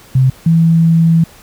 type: tone pair in turn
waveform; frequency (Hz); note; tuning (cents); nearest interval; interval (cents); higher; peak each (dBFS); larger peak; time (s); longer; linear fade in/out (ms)
sine; 130.81 / 164.81; C3 / E3; 0 / 0; major third; 400; second; -6; neither; 0.15-0.3 / 0.46-1.24; second; 5
effects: pink hiss -41 dBFS RMS until 1.42 s